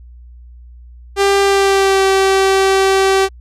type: tone with pitch glide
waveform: sawtooth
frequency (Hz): 396.5 to 386.1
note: G4 to G4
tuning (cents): +20 to -26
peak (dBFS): -6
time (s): 1.16-3.29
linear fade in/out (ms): 50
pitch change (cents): -46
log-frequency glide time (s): 1.42-2.03
effects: added 60 Hz sine -35 dBFS peak until 3.4 s + low-pass 9000 Hz 12 dB/octave